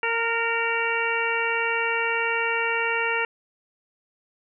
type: harmonic tone with a mistuned harmonic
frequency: 460 Hz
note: A#4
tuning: 23 cents flat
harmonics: 1 / 2 / 3 / 4 / 5 / 6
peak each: -29 / -29 / -29 / -29 / -29 / -29 dBFS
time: 0.03-3.25 s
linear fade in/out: 2 ms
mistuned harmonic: 3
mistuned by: +23 cents
effects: none